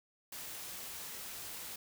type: noise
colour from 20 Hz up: white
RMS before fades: -45 dBFS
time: 0.32-1.76 s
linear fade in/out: 5 ms
effects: none